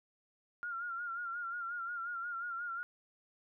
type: tone with vibrato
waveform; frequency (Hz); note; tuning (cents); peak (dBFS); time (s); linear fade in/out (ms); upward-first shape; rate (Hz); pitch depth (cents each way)
sine; 1396.9; F6; 0; -37; 0.63-2.83; 0; sine; 5.6; 58
effects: none